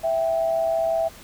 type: tone pair together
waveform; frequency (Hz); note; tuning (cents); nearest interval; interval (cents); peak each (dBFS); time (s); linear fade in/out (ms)
sine; 659.3 / 785.1; E5 / G5; 0 / +2; minor third; 302; -20 / -28; 0.03-1.09; 20
effects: pink hiss -45 dBFS RMS until 1.23 s